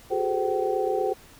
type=tone cluster; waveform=sine; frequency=368.2 / 404.4 / 432.8 / 515 / 766 Hz; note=F#4 / G#4 / A4 / C5 / G5; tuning=-8 / -46 / -29 / -28 / -40 cents; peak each=-29 dBFS; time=0.1-1.14 s; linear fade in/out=20 ms; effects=pink hiss -51 dBFS RMS until 1.39 s